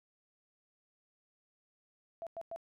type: tone bursts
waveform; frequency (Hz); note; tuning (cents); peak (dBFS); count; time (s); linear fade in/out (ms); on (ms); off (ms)
sine; 668; E5; +23; -39; 3; 2.22-2.561; 0; 47; 100
effects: none